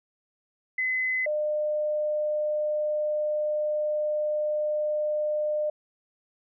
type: tone pair in turn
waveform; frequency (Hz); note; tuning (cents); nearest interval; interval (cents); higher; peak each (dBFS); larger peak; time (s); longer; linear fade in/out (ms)
sine; 2030 / 603.5; B6 / D5; +47 / +47; octave + major sixth; 2100; first; -24; neither; 0.78-1.26 / 1.26-5.7; second; 5
effects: none